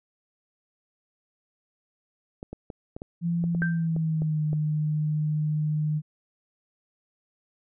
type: clicks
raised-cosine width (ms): 2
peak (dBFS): -23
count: 11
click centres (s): 2.429 / 2.53 / 2.702 / 2.965 / 3.019 / 3.44 / 3.549 / 3.62 / 3.964 / 4.22 / 4.531
type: tone with pitch glide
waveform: sine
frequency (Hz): 170.1 to 152.42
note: F3 to D#3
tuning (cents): -45 to -35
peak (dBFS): -23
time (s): 3.21-6.02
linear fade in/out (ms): 50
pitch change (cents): -190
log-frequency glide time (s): 3.57-4.43
type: tone with exponential decay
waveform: sine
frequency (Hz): 1568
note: G6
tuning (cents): 0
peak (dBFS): -23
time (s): 3.62-3.87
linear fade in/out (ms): 1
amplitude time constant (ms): 53
effects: none